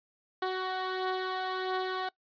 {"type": "beating tone pair", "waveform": "15% pulse", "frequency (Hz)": [371.8, 373.3], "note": ["F#4", "F#4"], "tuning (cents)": [8, 15], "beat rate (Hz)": 1.5, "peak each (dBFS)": [-32, -25], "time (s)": [0.42, 2.09], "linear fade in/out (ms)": 5, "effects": ["noise-tail reverb RT60 0.1 s tail -22 dB re dry", "resampled to 11025 Hz"]}